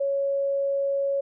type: tone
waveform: sine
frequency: 555 Hz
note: C#5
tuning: 2 cents sharp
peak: -22 dBFS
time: 0-1.21 s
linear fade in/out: 10 ms
effects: none